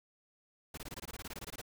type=noise bursts; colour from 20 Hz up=pink; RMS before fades=-44 dBFS; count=16; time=0.74-1.615 s; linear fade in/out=5 ms; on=35 ms; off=21 ms; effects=none